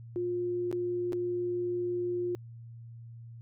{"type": "tone with dropouts", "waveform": "sine", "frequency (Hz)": 354, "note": "F4", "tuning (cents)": 23, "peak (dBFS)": -29, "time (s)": [0.16, 2.35], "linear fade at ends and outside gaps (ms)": 0, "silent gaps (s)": [[0.714, 0.727], [1.123, 1.131]], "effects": ["added 116 Hz sine -44 dBFS peak until 3.41 s"]}